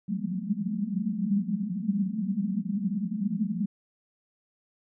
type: band-pass noise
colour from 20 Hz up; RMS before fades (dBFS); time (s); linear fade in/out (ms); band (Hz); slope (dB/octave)
white; -29; 0.08-3.66; 10; 180 to 220; 96
effects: none